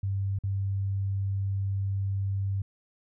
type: tone with dropouts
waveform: sine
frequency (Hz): 98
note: G2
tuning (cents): 0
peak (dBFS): -26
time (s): 0.03-2.62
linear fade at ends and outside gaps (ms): 5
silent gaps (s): 0.388-0.436
effects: none